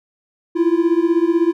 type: beating tone pair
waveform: triangle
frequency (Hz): 329.6 / 345.6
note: E4 / F4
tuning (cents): 0 / -18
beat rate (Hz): 16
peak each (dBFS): -14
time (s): 0.55-1.53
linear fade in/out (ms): 20
effects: none